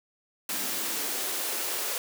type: noise with high-pass filter sweep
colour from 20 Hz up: white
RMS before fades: -31 dBFS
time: 0.49-1.98 s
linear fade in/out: 2 ms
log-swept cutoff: 220 to 460 Hz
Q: 1.9
effects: none